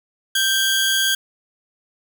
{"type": "tone pair together", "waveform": "sawtooth", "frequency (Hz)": [1568, 3325], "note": ["G6", "G#7"], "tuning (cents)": [0, 1], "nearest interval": "octave + minor second", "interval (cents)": 1301, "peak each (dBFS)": -16, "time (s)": [0.35, 1.15], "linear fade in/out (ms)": 5, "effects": []}